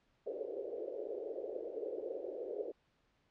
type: band-pass noise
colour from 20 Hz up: pink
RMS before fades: -42 dBFS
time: 0.26-2.72 s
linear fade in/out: 5 ms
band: 380 to 550 Hz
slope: 48 dB/octave
effects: pink hiss -75 dBFS RMS until 3.3 s + low-pass 4000 Hz 12 dB/octave